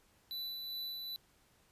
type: tone with tremolo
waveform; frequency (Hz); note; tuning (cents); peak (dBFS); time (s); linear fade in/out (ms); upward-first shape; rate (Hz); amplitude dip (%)
square; 3979; B7; +12; -39; 0.31-1.16; 0; sine; 2.5; 30
effects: pink hiss -69 dBFS RMS until 1.71 s + resampled to 32000 Hz